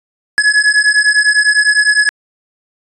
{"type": "beating tone pair", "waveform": "square", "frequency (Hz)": [1690, 1699.9], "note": ["G#6", "G#6"], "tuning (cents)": [30, 40], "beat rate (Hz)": 9.9, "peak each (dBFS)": -12, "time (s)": [0.38, 2.09], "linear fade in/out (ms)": 0, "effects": ["resampled to 24000 Hz"]}